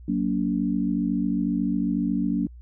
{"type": "chord", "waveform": "sine", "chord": "Gb augmented", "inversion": "none", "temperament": "equal with one note detuned", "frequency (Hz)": [185, 233.1, 287.1], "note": ["Gb3", "Bb3", "D4"], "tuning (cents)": [0, 0, -39], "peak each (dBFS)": -26, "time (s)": [0.08, 2.47], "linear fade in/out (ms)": 5, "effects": ["added 60 Hz sine -41 dBFS peak until 2.61 s"]}